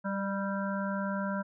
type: harmonic tone with a mistuned harmonic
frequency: 196 Hz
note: G3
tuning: in tune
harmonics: 1 / 3 / 5 / 7 / 8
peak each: -32 / -37 / -39 / -40 / -41 dBFS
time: 0.04-1.43 s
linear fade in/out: 20 ms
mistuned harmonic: 3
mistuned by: +27 cents
effects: none